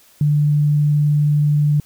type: tone with vibrato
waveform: sine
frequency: 147.9 Hz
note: D3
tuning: 13 cents sharp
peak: -12 dBFS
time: 0.21-1.8 s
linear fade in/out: 2 ms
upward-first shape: triangle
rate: 19 Hz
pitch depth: 8 cents each way
effects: white hiss -51 dBFS RMS until 1.85 s